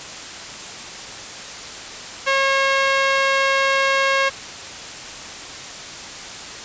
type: tone with band-pass filter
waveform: sawtooth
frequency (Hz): 543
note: C#5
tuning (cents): -36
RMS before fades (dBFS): -18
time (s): 2.26-4.3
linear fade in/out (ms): 20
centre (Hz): 2000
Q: 0.89
effects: white hiss -33 dBFS RMS until 6.64 s + resampled to 16000 Hz